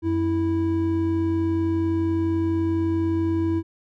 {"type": "tone pair together", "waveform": "triangle", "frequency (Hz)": [91.99, 327.8], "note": ["F#2", "E4"], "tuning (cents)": [-10, -10], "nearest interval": "octave + minor seventh", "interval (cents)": 2200, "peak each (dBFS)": [-24, -19], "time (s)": [0.02, 3.63], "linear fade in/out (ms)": 50, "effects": []}